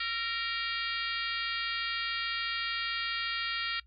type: harmonic tone with a mistuned harmonic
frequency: 466.2 Hz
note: A#4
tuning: in tune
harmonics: 3 / 4 / 5 / 6 / 7 / 8 / 9 / 10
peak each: -37 / -38 / -39 / -40 / -40 / -41 / -42 / -42 dBFS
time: 0-3.8 s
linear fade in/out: 5 ms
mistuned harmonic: 3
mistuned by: -44 cents
effects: noise-tail reverb RT60 0.1 s tail -21 dB re dry + added 60 Hz sine -57 dBFS peak until 3.86 s